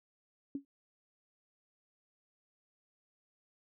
sine tone with exponential decay, 278.5 Hz, C#4, 8 cents sharp, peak -31 dBFS, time 0.55-0.65 s, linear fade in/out 2 ms, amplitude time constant 20 ms, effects none

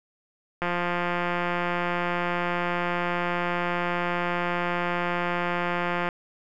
click train, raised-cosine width 0.5 ms, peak -12 dBFS, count 958, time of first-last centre 0.62-6.089 s, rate 175 Hz, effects none

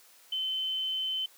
sine tone, 3064 Hz, G7, 40 cents flat, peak -29 dBFS, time 0.32-1.26 s, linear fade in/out 5 ms, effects white hiss -58 dBFS RMS until 1.37 s + high-pass 400 Hz 12 dB/octave

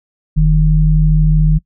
sine tone pair together, 43.58 / 155.3 Hz, F1 / D#3, -3 / -3 cents, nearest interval octave + minor seventh, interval 2200 cents, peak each -10 dBFS, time 0.36-1.59 s, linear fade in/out 20 ms, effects noise-tail reverb RT60 0.1 s tail -24 dB re dry

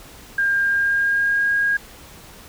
sine tone with pitch glide, 1604 to 1632 Hz, G6 to G#6, +39 to -31 cents, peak -16 dBFS, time 0.38-1.77 s, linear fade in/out 5 ms, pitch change +30 cents, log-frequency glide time 0.63-1.51 s, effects pink hiss -43 dBFS RMS until 2.48 s

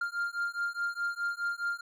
triangle beating tone pair, 1396.9 / 1401.7 Hz, F6 / F6, 0 / +6 cents, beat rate 4.8 Hz, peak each -32 / -32 dBFS, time 0.01-1.81 s, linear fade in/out 5 ms, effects none

